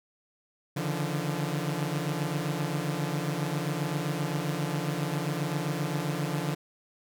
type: tone cluster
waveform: sawtooth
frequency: 142.9 / 150.4 / 171 Hz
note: D3 / D3 / F3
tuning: -47 / +42 / -36 cents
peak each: -29 dBFS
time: 0.76-6.55 s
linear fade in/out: 10 ms
effects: none